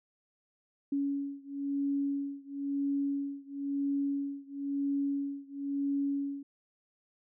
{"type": "beating tone pair", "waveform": "sine", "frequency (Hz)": [279.8, 280.79], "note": ["C#4", "C#4"], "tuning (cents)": [16, 22], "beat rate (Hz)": 0.99, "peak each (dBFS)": [-33, -34], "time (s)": [0.92, 6.43], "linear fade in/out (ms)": 5, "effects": []}